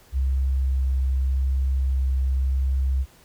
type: tone with vibrato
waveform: sine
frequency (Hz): 66.1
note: C2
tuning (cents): +18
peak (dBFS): -19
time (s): 0.12-3.06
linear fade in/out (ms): 50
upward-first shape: sine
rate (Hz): 0.86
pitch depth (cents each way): 9
effects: pink hiss -54 dBFS RMS until 3.24 s